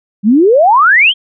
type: exponential sweep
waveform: sine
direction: up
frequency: 192.1 to 3297 Hz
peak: -4 dBFS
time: 0.23-1.14 s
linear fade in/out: 50 ms
effects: none